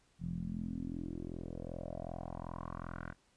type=tone with low-pass filter sweep; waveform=10% pulse; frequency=42.61 Hz; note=F1; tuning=42 cents flat; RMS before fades=-42 dBFS; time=0.19-3.15 s; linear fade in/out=50 ms; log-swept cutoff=160 to 1600 Hz; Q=4.5; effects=pink hiss -71 dBFS RMS until 3.36 s + resampled to 22050 Hz